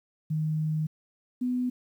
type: tone pair in turn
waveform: sine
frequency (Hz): 155.6 / 249.5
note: D#3 / B3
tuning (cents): 0 / +18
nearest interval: minor sixth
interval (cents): 818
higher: second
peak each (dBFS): -25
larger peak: neither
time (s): 0.3-0.87 / 1.41-1.7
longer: first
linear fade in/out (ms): 10
effects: 10-bit